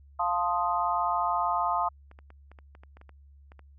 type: chord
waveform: sine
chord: F dominant seventh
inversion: none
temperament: equal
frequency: 698.5 / 880 / 1046.5 / 1244.5 Hz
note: F5 / A5 / C6 / Eb6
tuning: 0 / 0 / 0 / 0 cents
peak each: -30 dBFS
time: 0.19-1.89 s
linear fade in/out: 10 ms
type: clicks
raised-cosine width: 0.5 ms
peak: -36 dBFS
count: 12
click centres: 2.114 / 2.189 / 2.304 / 2.516 / 2.588 / 2.751 / 2.835 / 2.97 / 3.014 / 3.093 / 3.519 / 3.593 s
effects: added 70 Hz sine -51 dBFS peak until 3.78 s